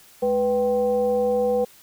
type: tone with frequency modulation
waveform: sine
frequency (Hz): 493.9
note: B4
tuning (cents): 0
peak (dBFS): -18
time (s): 0.22-1.65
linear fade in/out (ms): 10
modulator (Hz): 282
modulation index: 0.58
effects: white hiss -51 dBFS RMS until 1.82 s